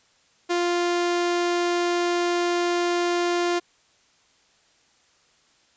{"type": "tone", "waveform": "sawtooth", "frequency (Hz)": 349.2, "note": "F4", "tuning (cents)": 0, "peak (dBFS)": -17, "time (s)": [0.49, 3.6], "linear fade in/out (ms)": 20, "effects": ["white hiss -61 dBFS RMS until 5.76 s", "resampled to 16000 Hz"]}